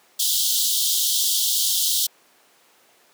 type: high-pass noise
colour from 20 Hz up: pink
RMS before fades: -21 dBFS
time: 0.19-2.07 s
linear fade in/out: 10 ms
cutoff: 3100 Hz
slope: 96 dB/octave
effects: pink hiss -56 dBFS RMS until 3.13 s + high-pass 400 Hz 12 dB/octave